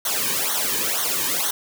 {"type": "noise with flanger", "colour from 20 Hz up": "white", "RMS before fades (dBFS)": -23, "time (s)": [0.05, 1.51], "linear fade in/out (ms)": 5, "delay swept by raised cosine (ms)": [0.4, 1.5], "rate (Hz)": 2.1, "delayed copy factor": -0.85, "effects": []}